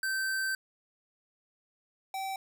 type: tone pair in turn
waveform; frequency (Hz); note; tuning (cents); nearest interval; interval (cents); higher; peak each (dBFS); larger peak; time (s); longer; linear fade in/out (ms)
square; 1551 / 771.7; G6 / G5; -19 / -27; octave; 1208; first; -30 / -34; first; 0.03-0.55 / 2.14-2.36; first; 2
effects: none